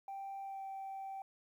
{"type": "tone with pitch glide", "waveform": "sine", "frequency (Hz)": [784, 776.8], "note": ["G5", "G5"], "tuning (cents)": [0, -16], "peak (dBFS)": -40, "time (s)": [0.08, 1.22], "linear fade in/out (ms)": 2, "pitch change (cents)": -16, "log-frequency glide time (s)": [0.43, 0.63], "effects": ["tanh soft clip ceiling -39 dBFS", "12-bit"]}